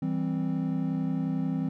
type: chord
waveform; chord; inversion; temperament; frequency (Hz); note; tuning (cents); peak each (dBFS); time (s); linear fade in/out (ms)
triangle; C major; first; equal; 164.81 / 196 / 261.6; E3 / G3 / C4; 0 / 0 / 0; -28 / -31 / -28; 0.02-1.69; 5
effects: none